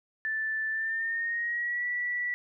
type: tone with pitch glide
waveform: sine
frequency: 1760 to 1952.8 Hz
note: A6 to B6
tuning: 0 to -20 cents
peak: -28 dBFS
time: 0.25-2.34 s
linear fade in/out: 0 ms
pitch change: +180 cents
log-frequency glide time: 0.7-1.87 s
effects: none